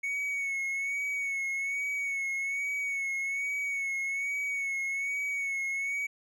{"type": "tone with vibrato", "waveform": "triangle", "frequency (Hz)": 2217, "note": "C#7", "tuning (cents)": 0, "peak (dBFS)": -28, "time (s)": [0.03, 6.07], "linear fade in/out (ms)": 10, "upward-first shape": "sine", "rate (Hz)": 1.2, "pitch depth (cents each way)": 40, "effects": []}